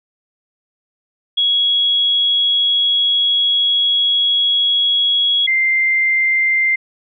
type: tone pair in turn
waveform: sine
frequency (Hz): 3331 / 2091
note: G#7 / C7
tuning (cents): +4 / -2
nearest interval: minor sixth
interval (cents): 806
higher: first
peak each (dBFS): -12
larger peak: neither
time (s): 1.37-5.47 / 5.47-6.76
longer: first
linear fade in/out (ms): 10
effects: none